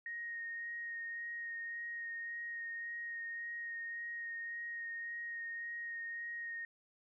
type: tone with vibrato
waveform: sine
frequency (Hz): 1864.7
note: A#6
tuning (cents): 0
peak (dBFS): -40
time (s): 0.06-6.65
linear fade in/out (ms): 2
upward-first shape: sine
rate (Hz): 1.8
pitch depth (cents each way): 12
effects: none